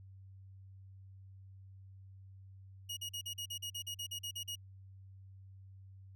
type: tone bursts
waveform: sawtooth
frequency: 2883 Hz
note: F#7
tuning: 46 cents flat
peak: -36 dBFS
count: 14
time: 2.89-4.556 s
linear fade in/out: 10 ms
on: 80 ms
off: 42 ms
effects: added 96 Hz sine -52 dBFS peak until 6.15 s